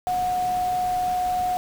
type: tone in noise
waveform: sine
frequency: 729 Hz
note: F#5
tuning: 26 cents flat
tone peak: -21 dBFS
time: 0.07-1.57 s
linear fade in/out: 0 ms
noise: pink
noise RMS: -38 dBFS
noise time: 0.07-1.57 s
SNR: +14 dB
effects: none